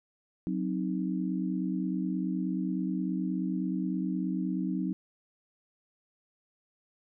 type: chord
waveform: sine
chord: C diminished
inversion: second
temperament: equal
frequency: 185 / 261.6 / 311.1 Hz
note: Gb3 / C4 / Eb4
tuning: 0 / 0 / 0 cents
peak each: -31 / -34 / -34 dBFS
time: 0.47-4.93 s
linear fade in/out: 0 ms
effects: none